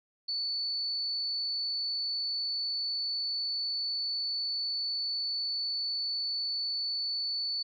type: tone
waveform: sine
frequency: 4472 Hz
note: C#8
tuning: 14 cents sharp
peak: -30 dBFS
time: 0.28-7.63 s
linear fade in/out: 10 ms
effects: none